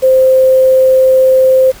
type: tone with quantisation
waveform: sine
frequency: 522 Hz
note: C5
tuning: 4 cents flat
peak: -4 dBFS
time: 0.02-1.72 s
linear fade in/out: 20 ms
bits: 5
effects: pink hiss -36 dBFS RMS until 1.8 s